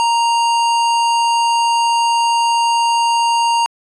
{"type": "tone with hard clipping", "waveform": "sine", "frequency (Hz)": 932.3, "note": "A#5", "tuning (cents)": 0, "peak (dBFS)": -14, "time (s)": [0, 3.66], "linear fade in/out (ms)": 0, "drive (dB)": 18, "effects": ["resampled to 24000 Hz"]}